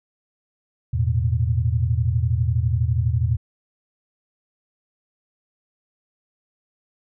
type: chord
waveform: sine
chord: E suspended fourth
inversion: none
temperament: equal with one note detuned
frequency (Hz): 82.41 / 110 / 122.12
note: E2 / A2 / B2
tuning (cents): 0 / 0 / -19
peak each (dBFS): -22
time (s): 0.93-3.37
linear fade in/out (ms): 10
effects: none